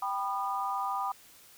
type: chord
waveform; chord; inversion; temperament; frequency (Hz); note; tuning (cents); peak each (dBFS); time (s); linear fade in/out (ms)
sine; G augmented; none; equal with one note detuned; 784 / 987.8 / 1218.9; G5 / B5 / D#6; 0 / 0 / -36; -34; 0.02-1.12; 5
effects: white hiss -56 dBFS RMS until 1.57 s